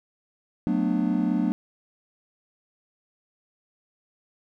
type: chord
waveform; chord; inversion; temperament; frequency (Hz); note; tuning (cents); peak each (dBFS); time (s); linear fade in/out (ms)
triangle; B minor seventh; second; just; 185.21 / 222.2 / 246.9 / 296.3; F#3 / A3 / B3 / D4; +2 / +17 / 0 / +15; -25; 0.67-1.52; 0
effects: none